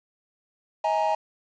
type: chord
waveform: triangle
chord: D# suspended fourth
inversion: none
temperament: equal with one note detuned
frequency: 635.7 / 830.6 / 932.3 Hz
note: D#5 / G#5 / A#5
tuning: +37 / 0 / 0 cents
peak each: -24 / -23 / -25 dBFS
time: 0.84-1.15 s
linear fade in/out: 5 ms
effects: resampled to 16000 Hz + 8-bit